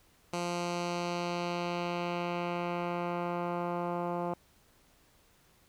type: tone with low-pass filter sweep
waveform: 10% pulse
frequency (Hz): 174.3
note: F3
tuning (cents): -3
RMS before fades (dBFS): -34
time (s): 0.33-4.34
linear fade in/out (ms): 5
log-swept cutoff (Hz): 7800 to 960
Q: 1.1
effects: pink hiss -65 dBFS RMS until 5.68 s